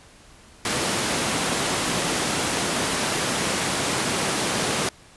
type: high-pass noise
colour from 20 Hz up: pink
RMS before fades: -24 dBFS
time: 0.65-4.89 s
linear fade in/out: 2 ms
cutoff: 160 Hz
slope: 12 dB/octave
effects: pink hiss -50 dBFS RMS until 5.16 s + resampled to 24000 Hz